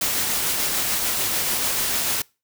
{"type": "noise with tremolo", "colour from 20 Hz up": "white", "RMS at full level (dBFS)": -22, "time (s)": [0.01, 2.22], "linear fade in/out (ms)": 5, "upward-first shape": "triangle", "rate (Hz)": 6.8, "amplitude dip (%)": 25, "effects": ["noise-tail reverb RT60 0.3 s tail -25 dB re dry"]}